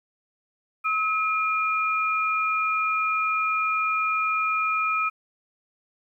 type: tone pair together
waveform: sine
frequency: 1286 / 2414 Hz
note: E6 / D7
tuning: -43 / +47 cents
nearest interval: major seventh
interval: 1090 cents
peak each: -23 / -26 dBFS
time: 0.84-5.1 s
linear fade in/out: 20 ms
effects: 10-bit

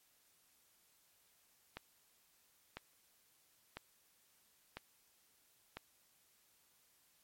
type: click train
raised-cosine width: 0.3 ms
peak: -28 dBFS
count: 5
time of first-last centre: 1.77-5.77 s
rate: 1 Hz
effects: white hiss -72 dBFS RMS until 7.23 s + MP3 64 kbps

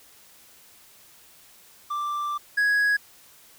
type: tone pair in turn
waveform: triangle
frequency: 1177 / 1664.5 Hz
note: D6 / G#6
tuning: +3 / +3 cents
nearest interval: tritone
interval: 600 cents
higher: second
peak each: -24 / -17 dBFS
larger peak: second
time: 1.9-2.38 / 2.57-2.97 s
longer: first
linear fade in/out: 10 ms
effects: white hiss -53 dBFS RMS until 3.58 s

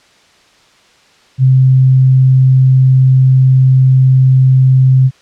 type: tone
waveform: sine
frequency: 130.81 Hz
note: C3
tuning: in tune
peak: -4 dBFS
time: 1.38-5.11 s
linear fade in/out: 50 ms
effects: white hiss -47 dBFS RMS until 5.21 s + low-pass 5000 Hz 12 dB/octave

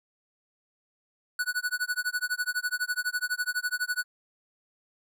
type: tone with tremolo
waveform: square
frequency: 1477 Hz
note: F#6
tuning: 3 cents flat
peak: -25 dBFS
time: 1.39-4.04 s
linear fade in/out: 2 ms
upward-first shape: sine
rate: 12 Hz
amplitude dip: 100%
effects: none

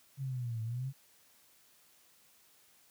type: linear two-way sweep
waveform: sine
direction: down then up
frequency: 138.59 to 110 to 138.59 Hz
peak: -34 dBFS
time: 0.17-0.93 s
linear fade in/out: 50 ms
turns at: 0.62 s
effects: white hiss -65 dBFS RMS until 2.9 s + high-pass 60 Hz 12 dB/octave

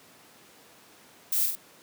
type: noise with echo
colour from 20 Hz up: violet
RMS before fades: -26 dBFS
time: 1.32-1.46 s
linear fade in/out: 5 ms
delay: 47 ms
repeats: 2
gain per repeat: -4 dB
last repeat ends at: 1.554 s
effects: pink hiss -54 dBFS RMS until 1.82 s + high-pass 200 Hz 12 dB/octave

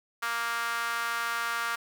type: tone with high-pass filter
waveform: sawtooth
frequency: 233.1 Hz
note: A#3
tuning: in tune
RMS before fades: -31 dBFS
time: 0.22-1.76 s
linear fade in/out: 10 ms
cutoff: 1300 Hz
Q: 3.4
effects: 8-bit

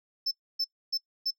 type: tone bursts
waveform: sine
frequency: 5280 Hz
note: E8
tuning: 2 cents sharp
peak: -23 dBFS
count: 4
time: 0.26-1.308 s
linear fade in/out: 10 ms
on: 52 ms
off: 280 ms
effects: noise-tail reverb RT60 0.1 s tail -23 dB re dry + tanh soft clip ceiling -25 dBFS

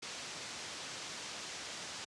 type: low-pass noise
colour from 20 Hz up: white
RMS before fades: -45 dBFS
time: 0.02-2.05 s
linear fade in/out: 10 ms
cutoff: 6700 Hz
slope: 24 dB/octave
effects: high-pass 100 Hz 12 dB/octave + resampled to 24000 Hz

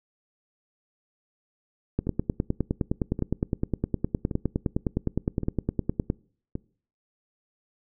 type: two click trains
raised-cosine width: 3 ms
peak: -11 / -17 dBFS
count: 41 / 5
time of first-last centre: 1.99-6.101 / 2.07-6.554 s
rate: 9.73 / 0.892 Hz
effects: noise-tail reverb RT60 0.5 s tail -24 dB re dry

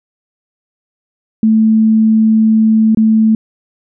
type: tone with dropouts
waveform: sine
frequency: 220 Hz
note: A3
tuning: in tune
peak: -6 dBFS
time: 1.43-3.35 s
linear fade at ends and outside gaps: 2 ms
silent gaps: 2.948-2.972 s
effects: none

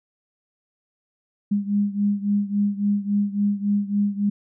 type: beating tone pair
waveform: sine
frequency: 202.5 / 206.1 Hz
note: G#3 / G#3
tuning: -43 / -13 cents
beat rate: 3.6 Hz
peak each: -21 / -24 dBFS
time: 1.51-4.3 s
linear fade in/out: 10 ms
effects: none

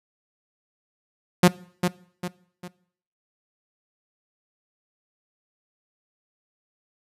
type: tone with echo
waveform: sawtooth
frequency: 178.7 Hz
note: F3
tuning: 40 cents sharp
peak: -7 dBFS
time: 1.43-1.48 s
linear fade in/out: 5 ms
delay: 400 ms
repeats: 3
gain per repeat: -8 dB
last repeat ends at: 2.68 s
effects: noise-tail reverb RT60 0.6 s tail -21 dB re dry + resampled to 32000 Hz

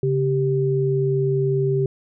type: tone pair together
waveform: sine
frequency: 138.59 / 390.9 Hz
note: C#3 / G4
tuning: 0 / -5 cents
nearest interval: octave + tritone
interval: 1795 cents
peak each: -20 dBFS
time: 0.03-1.86 s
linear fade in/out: 2 ms
effects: none

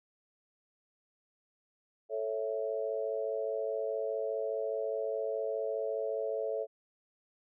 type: chord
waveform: sine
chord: A major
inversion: none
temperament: equal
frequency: 440 / 554.4 / 659.3 Hz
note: A4 / C#5 / E5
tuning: 0 / 0 / 0 cents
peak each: -35 / -36 / -37 dBFS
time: 2.09-6.67 s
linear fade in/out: 50 ms
effects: none

